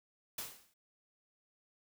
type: noise with exponential decay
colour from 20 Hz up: white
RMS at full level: -38 dBFS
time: 0.38-0.74 s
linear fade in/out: 5 ms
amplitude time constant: 78 ms
effects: none